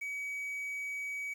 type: tone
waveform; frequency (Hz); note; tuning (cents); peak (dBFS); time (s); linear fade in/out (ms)
triangle; 2270; C#7; +41; -34; 0.01-1.34; 10
effects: 10-bit